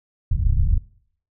pink low-pass noise, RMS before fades -18 dBFS, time 0.31-0.78 s, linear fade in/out 5 ms, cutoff 110 Hz, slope 24 dB/octave, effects noise-tail reverb RT60 0.6 s tail -20 dB re dry

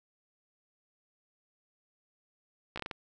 slowing click train, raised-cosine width 0.3 ms, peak -21 dBFS, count 6, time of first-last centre 2.76-2.912 s, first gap 15 ms, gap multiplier 1.36, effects none

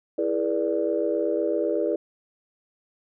sine chord, E dominant seventh, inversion none, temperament equal with one note detuned, 329.6 / 415.3 / 483.2 / 587.3 Hz, E4 / G#4 / B4 / D5, 0 / 0 / -38 / 0 cents, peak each -27 dBFS, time 0.18-1.96 s, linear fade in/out 5 ms, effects tanh soft clip ceiling -11 dBFS

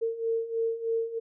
sine beating tone pair, 453.4 / 456.6 Hz, A#4 / A#4, -48 / -36 cents, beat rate 3.2 Hz, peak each -32 / -28 dBFS, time 0.01-1.2 s, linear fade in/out 20 ms, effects none

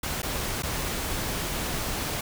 pink noise with dropouts, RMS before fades -30 dBFS, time 0.03-2.21 s, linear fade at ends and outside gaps 5 ms, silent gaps 0.22-0.229 / 0.624-0.632 s, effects none

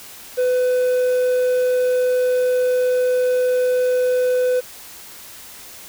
triangle tone, 502 Hz, B4, 28 cents sharp, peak -13 dBFS, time 0.37-4.61 s, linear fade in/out 20 ms, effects white hiss -39 dBFS RMS until 5.88 s

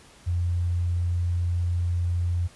sine tone, 87.31 Hz, F2, in tune, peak -22 dBFS, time 0.26-2.48 s, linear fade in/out 20 ms, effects pink hiss -52 dBFS RMS until 2.55 s + resampled to 24000 Hz

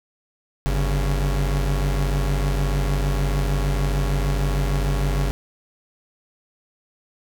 45% pulse tone pair together, 48.33 / 138.4 Hz, G1 / C#3, -24 / -2 cents, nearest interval octave + tritone, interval 1822 cents, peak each -20 / -25 dBFS, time 0.66-5.31 s, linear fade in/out 0 ms, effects none

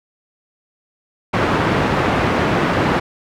pink band-pass noise, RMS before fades -17 dBFS, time 1.33-3 s, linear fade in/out 10 ms, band 110 to 1900 Hz, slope 12 dB/octave, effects none

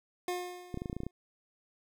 25% pulse tone with exponential decay, 358.2 Hz, F4, 44 cents sharp, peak -27 dBFS, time 0.28-1.11 s, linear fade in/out 2 ms, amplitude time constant 180 ms
clicks, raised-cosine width 3 ms, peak -23 dBFS, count 10, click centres 0.743 / 0.774 / 0.819 / 0.858 / 0.898 / 0.929 / 0.966 / 1.004 / 1.034 / 1.066 s
effects none

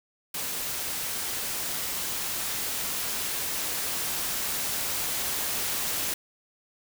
white noise with level ramp, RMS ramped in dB -32 to -29 dBFS, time 0.34-6.14 s, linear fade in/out 5 ms, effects none

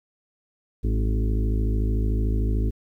harmonic tone with a mistuned harmonic, 53.5 Hz, A1, 48 cents flat, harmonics 1 / 2 / 4 / 5 / 6 / 7 / 8, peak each -21 / -27 / -33 / -35 / -37 / -38 / -39 dBFS, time 0.83-2.71 s, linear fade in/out 20 ms, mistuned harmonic 6, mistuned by -22 cents, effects 10-bit

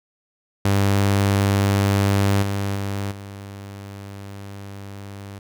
sawtooth tone with level steps, 99.5 Hz, G2, 26 cents sharp, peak -12 / -18 / -20 / -30 dBFS, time 0.65-5.39 s, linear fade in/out 5 ms, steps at 2.42 / 2.75 / 3.11 s, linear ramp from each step 10 ms, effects none

